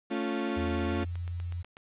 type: chord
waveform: 35% pulse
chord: A augmented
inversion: none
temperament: equal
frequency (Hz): 220 / 277.2 / 349.2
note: A3 / C#4 / E#4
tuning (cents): 0 / 0 / 0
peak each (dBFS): -32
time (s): 0.1-1.05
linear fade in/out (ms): 20
type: tone with pitch glide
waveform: sine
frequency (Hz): 82.41 to 87.01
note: E2 to F2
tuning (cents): 0 to -6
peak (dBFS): -32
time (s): 0.56-1.63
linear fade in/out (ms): 20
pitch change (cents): +94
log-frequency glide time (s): 0.87-0.97
type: click train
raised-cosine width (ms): 0.3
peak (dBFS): -31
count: 8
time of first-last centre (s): 0.91-1.769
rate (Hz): 8.15
effects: resampled to 8000 Hz + 10-bit